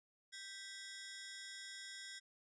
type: ring-modulated tone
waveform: 15% pulse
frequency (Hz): 1770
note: A6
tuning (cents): +10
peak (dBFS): -39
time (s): 0.32-2.2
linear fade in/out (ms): 20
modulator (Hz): 200
effects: resampled to 24000 Hz